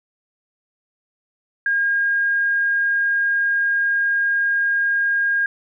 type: tone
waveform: sine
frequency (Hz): 1621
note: G#6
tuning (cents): -42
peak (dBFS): -16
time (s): 1.66-5.46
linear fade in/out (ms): 2
effects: none